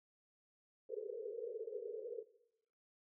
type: band-pass noise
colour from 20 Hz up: white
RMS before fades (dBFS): -45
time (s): 0.89-2.23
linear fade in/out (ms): 10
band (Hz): 410 to 490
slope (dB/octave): 96
effects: noise-tail reverb RT60 0.8 s tail -17 dB re dry